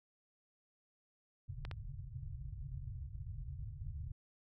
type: low-pass noise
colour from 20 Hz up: white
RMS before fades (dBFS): -45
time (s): 1.48-4.12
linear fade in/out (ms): 5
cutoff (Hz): 140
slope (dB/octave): 96
type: clicks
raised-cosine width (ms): 0.3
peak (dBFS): -29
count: 2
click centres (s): 1.651 / 1.713
effects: none